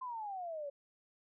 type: exponential sweep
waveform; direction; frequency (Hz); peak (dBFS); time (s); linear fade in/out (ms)
sine; down; 1046.5 to 554.4; -39; 0.01-0.7; 10
effects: none